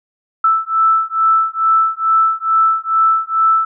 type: beating tone pair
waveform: sine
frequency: 1318.5 / 1320.8 Hz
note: E6 / E6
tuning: 0 / +3 cents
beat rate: 2.3 Hz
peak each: -14 dBFS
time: 0.44-3.65 s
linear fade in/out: 5 ms
effects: none